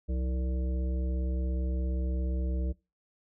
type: harmonic tone with a mistuned harmonic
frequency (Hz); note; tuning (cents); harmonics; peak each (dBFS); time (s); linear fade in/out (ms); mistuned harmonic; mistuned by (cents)
64.9; C2; -13; 1 / 3 / 5 / 7 / 9; -28 / -38 / -42 / -45 / -47; 0.08-2.73; 20; 3; -140
effects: noise-tail reverb RT60 0.3 s tail -24 dB re dry